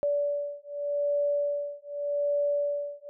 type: beating tone pair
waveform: sine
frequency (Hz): 577 / 577.84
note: D5 / D5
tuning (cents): -31 / -28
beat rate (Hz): 0.84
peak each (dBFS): -29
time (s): 0.03-3.09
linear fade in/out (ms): 0
effects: none